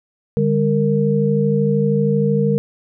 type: tone cluster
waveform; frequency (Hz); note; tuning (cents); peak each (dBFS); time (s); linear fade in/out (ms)
sine; 148.1 / 201 / 461.7; D3 / G3 / A#4; +15 / +44 / -17; -18; 0.37-2.58; 0
effects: none